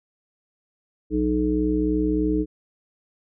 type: harmonic tone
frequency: 61.6 Hz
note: B1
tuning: 4 cents flat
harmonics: 1 / 3 / 5 / 7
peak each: -27 / -29 / -21 / -27 dBFS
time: 1.1-2.46 s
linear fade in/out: 50 ms
effects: none